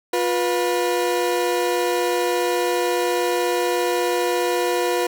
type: tone pair together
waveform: 30% pulse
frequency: 354.5 / 489 Hz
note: F4 / B4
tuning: +26 / -17 cents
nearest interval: tritone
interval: 557 cents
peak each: -19 dBFS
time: 0.13-5.07 s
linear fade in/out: 5 ms
effects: none